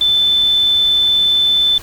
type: tone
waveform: sine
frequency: 3523 Hz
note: A7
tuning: 1 cent sharp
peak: -10 dBFS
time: 0.01-1.78 s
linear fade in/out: 2 ms
effects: pink hiss -35 dBFS RMS until 1.82 s